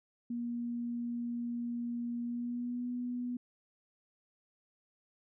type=tone with pitch glide; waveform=sine; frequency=238 to 245.4 Hz; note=A#3 to B3; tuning=+36 to -11 cents; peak=-34 dBFS; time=0.3-3.37 s; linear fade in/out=5 ms; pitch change=+53 cents; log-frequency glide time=2.22-2.88 s; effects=none